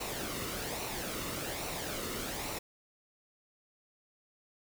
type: noise with flanger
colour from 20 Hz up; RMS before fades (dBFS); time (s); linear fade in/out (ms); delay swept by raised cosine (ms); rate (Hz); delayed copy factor
pink; -38; 0-2.59; 10; 0.6 to 1.26; 1.2; -0.5
effects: none